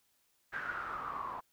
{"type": "noise with low-pass filter sweep", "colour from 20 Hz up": "white", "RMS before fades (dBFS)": -40, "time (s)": [0.52, 1.41], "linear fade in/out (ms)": 20, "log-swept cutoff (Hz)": [1600, 1000], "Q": 9, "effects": ["white hiss -74 dBFS RMS until 1.52 s"]}